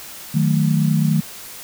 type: chord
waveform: sine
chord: D# diminished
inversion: none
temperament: equal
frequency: 155.56 / 185 / 220 Hz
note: D#3 / F#3 / A3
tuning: 0 / 0 / 0 cents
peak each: -16 / -21 / -20 dBFS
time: 0.34-1.21 s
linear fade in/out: 10 ms
effects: white hiss -36 dBFS RMS until 1.63 s